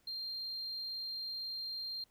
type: tone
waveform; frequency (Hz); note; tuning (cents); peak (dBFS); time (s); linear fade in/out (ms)
triangle; 4186; C8; 0; -36; 0.07-2.04; 5
effects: tanh soft clip ceiling -35 dBFS + pink hiss -72 dBFS RMS until 2.1 s